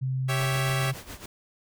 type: tone with pitch glide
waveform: sine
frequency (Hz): 130.81 to 133.17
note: C3 to C3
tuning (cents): 0 to +31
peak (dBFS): -25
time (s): 0.01-0.94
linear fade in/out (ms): 20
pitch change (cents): +31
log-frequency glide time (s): 0.23-0.66
type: chord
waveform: 10% pulse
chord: C# diminished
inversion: second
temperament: equal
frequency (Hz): 392 / 554.4 / 659.3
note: G4 / C#5 / E5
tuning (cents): 0 / 0 / 0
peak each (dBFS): -24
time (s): 0.28-0.92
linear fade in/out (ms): 20
type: noise with tremolo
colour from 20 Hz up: pink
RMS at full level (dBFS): -39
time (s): 0.39-1.26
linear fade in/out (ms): 5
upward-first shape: sine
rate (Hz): 7.2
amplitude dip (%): 75
effects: none